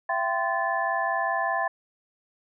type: tone cluster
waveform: sine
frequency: 673 / 778 / 1034 / 1743 Hz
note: E5 / G5 / C6 / A6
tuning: +36 / -13 / -21 / -17 cents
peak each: -29 dBFS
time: 0.09-1.68 s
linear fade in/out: 5 ms
effects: none